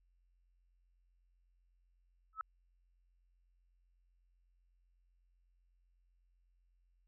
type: tone with exponential growth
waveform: sine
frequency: 1300 Hz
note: E6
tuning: 24 cents flat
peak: -32 dBFS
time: 2.33-2.41 s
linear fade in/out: 1 ms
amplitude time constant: 16 ms
effects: added 44 Hz sine -70 dBFS peak until 7.07 s